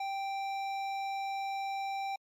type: tone with hard clipping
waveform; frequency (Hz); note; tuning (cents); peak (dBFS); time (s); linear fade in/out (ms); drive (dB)
sine; 784; G5; 0; -35; 0-2.16; 5; 12
effects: MP3 64 kbps